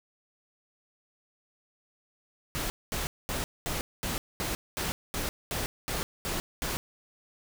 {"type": "noise bursts", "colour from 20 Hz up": "pink", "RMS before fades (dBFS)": -32, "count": 12, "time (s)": [2.55, 6.77], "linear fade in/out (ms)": 0, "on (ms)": 150, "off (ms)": 220, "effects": []}